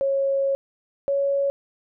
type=tone pair in turn; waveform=sine; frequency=548 / 557.3 Hz; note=C#5 / C#5; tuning=-20 / +9 cents; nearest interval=unison; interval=29 cents; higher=second; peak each=-19 dBFS; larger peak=neither; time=0.01-0.55 / 1.08-1.5 s; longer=first; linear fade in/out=0 ms; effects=none